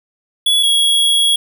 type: tone pair in turn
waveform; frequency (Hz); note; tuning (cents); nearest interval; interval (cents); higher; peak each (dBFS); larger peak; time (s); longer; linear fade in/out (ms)
square; 3390 / 3326; G#7 / G#7; +35 / +2; unison; 33; first; -11; neither; 0.46-0.63 / 0.63-1.36; second; 5
effects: none